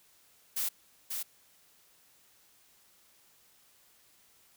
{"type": "noise with echo", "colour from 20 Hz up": "blue", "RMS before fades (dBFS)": -32, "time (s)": [0.56, 0.69], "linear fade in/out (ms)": 10, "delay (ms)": 540, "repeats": 1, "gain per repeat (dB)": -4, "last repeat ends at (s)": 1.23, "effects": ["white hiss -64 dBFS RMS until 4.56 s"]}